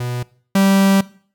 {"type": "tone pair in turn", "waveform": "45% pulse", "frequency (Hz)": [122.8, 194.93], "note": ["B2", "G3"], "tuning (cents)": [-9, -9], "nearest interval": "minor sixth", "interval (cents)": 800, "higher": "second", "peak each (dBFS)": [-21, -11], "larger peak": "second", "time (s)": [[0, 0.23], [0.55, 1.01]], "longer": "second", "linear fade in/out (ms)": 5, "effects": ["noise-tail reverb RT60 0.5 s tail -21 dB re dry"]}